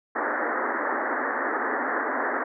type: band-pass noise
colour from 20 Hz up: white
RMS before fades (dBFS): -27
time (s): 0.15-2.44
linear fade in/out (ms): 10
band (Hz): 240 to 1900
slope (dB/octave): 96
effects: none

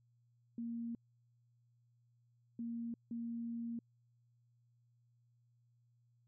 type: tone bursts at uneven times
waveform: sine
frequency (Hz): 233.1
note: A#3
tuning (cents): 0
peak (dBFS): -39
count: 3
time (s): 0.58-0.95 / 2.59-2.94 / 3.11-3.79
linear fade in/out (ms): 2
effects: added 119 Hz sine -70 dBFS peak until 6.27 s

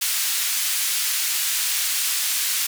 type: band-pass noise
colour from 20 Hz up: white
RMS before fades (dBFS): -23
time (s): 0.01-2.67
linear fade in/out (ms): 10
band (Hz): 1900 to 14000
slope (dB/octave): 12
effects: none

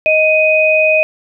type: tone pair together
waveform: sine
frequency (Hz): 625 / 2500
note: D#5 / D#7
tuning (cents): +8 / +8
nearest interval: 2 octaves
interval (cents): 2400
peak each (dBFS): -11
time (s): 0.06-1.03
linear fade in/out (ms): 0
effects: none

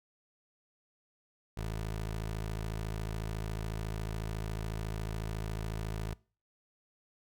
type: tone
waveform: 20% pulse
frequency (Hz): 54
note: A1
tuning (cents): -32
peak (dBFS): -30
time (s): 1.57-6.14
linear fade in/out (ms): 5
effects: noise-tail reverb RT60 0.4 s tail -24 dB re dry

